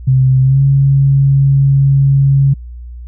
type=tone with pitch glide; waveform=sine; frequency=130.81 to 137.87 Hz; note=C3 to C#3; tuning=0 to -9 cents; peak=-6 dBFS; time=0.07-2.54 s; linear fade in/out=10 ms; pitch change=+91 cents; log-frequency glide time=0.42-0.61 s; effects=added 60 Hz sine -26 dBFS peak until 3.07 s